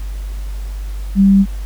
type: tone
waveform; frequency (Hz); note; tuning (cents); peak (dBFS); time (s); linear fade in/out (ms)
sine; 196; G3; 0; -6; 1.15-1.46; 50
effects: added 49 Hz sine -21 dBFS peak until 1.65 s + pink hiss -42 dBFS RMS until 1.65 s